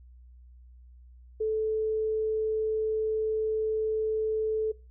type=tone; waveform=sine; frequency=436.4 Hz; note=A4; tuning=14 cents flat; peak=-25 dBFS; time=1.4-4.72 s; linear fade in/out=10 ms; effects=noise-tail reverb RT60 0.3 s tail -22 dB re dry + added 61 Hz sine -49 dBFS peak until 4.9 s